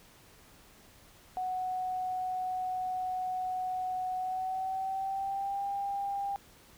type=tone with pitch glide; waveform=sine; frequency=740 to 797.7 Hz; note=F#5 to G5; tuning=0 to +30 cents; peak=-31 dBFS; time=1.37-6.36 s; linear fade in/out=0 ms; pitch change=+130 cents; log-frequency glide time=4.17-5.63 s; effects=pink hiss -58 dBFS RMS until 6.77 s